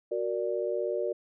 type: chord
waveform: sine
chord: Gb augmented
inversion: none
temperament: equal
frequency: 370 / 466.2 / 587.3 Hz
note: Gb4 / Bb4 / D5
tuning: 0 / 0 / 0 cents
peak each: -32 dBFS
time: 0.11-1.13 s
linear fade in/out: 10 ms
effects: none